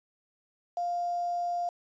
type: tone with quantisation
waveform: sine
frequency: 700 Hz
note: F5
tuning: 4 cents sharp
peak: -28 dBFS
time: 0.77-1.69 s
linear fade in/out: 2 ms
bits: 8
effects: resampled to 16000 Hz